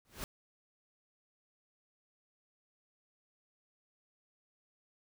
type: noise with exponential growth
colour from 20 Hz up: pink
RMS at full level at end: -37 dBFS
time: 0.05-0.24 s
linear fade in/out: 0 ms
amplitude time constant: 41 ms
effects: none